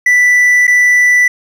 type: tone with dropouts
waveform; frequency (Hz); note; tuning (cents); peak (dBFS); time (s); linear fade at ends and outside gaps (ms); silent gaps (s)
triangle; 1975.5; B6; 0; -4; 0.06-1.28; 5; 0.67-0.677
effects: none